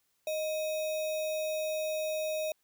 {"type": "tone with sample-and-hold", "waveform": "sine", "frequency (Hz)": 622.3, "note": "D#5", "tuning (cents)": 0, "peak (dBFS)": -30, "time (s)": [0.27, 2.52], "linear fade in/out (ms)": 2, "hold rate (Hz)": 3150, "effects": ["white hiss -75 dBFS RMS until 2.63 s"]}